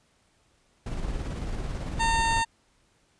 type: noise with tremolo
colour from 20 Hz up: brown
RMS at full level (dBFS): -30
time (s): 0.86-2.42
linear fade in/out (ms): 5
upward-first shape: square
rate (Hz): 18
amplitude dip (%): 30
type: harmonic tone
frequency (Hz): 911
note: A#5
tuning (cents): -40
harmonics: 1 / 2 / 3 / 4 / 5 / 7 / 8 / 9 / 10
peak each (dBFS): -24 / -30 / -34 / -36 / -38 / -41 / -42 / -43 / -44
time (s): 1.99-2.45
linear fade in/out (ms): 20
effects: pink hiss -66 dBFS RMS until 3.19 s + resampled to 22050 Hz